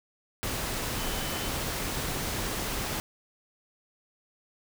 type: tone in noise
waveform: sine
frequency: 3030 Hz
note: F#7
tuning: 40 cents sharp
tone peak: -42 dBFS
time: 0.99-1.48 s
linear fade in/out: 0 ms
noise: pink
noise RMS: -32 dBFS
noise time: 0.43-3 s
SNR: -13 dB
effects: none